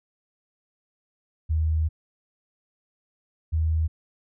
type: tone pair in turn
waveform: sine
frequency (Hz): 79 / 79.73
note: D#2 / D#2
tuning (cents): +27 / +43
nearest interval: unison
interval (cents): 16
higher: second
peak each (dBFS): -20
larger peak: neither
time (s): 1.49-1.89 / 3.52-3.88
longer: first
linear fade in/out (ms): 20
effects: none